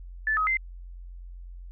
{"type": "tone with pitch steps", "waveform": "sine", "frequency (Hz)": [1746, 1267, 2078], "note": ["A6", "D#6", "C7"], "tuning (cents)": [-14, 31, -12], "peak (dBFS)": -22, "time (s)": [0.27, 0.57], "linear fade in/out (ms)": 2, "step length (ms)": 100, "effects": ["added 44 Hz sine -39 dBFS peak until 1.71 s"]}